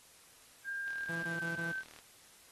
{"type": "tone with pitch glide", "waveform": "sine", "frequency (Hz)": [1600, 1545.5], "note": ["G6", "G6"], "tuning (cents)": [35, -25], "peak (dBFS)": -36, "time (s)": [0.64, 1.84], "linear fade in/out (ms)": 50, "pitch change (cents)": -60, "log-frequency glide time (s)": [1.19, 1.42]}
{"type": "click train", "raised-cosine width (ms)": 0.2, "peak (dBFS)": -35, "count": 44, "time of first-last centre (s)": [0.88, 1.988], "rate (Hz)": 38.8}
{"type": "tone bursts", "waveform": "sawtooth", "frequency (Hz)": 167.2, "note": "E3", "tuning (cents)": 25, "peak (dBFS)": -37, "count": 4, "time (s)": [1.09, 1.719], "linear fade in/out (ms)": 5, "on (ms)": 140, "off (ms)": 23}
{"effects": ["white hiss -60 dBFS RMS until 2.51 s", "AAC 32 kbps"]}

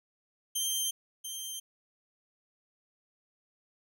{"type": "tone with echo", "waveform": "15% pulse", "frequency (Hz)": 3148, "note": "G7", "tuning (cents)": 7, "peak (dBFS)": -22, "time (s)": [0.55, 0.91], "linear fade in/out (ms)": 10, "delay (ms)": 690, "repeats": 1, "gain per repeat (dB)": -8, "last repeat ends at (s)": 1.6, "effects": []}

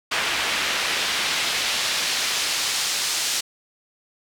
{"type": "noise with band-pass filter sweep", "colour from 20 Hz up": "pink", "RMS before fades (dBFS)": -24, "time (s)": [0.11, 3.41], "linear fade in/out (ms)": 10, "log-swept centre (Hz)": [2300, 5600], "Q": 0.9, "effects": []}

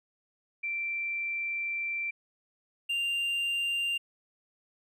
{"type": "tone pair in turn", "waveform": ["sine", "triangle"], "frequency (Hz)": [2349, 2788], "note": ["D7", "F7"], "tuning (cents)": [0, -4], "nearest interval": "minor third", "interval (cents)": 296, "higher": "second", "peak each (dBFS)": [-30, -26], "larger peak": "second", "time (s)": [[0.63, 2.11], [2.89, 3.98]], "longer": "first", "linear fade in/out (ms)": 10, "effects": []}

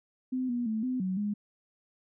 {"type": "tone with pitch steps", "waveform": "sine", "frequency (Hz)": [256.4, 241.7, 219.2, 254.6, 186.9, 206.8], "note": ["C4", "B3", "A3", "C4", "F#3", "G#3"], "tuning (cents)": [-35, -37, -6, -47, 18, -7], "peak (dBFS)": -28, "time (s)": [0.32, 1.34], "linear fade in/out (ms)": 10, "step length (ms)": 170, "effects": []}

